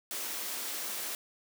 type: high-pass noise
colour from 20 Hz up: white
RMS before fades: -37 dBFS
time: 0.11-1.15 s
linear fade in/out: 0 ms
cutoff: 220 Hz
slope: 24 dB/octave
effects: none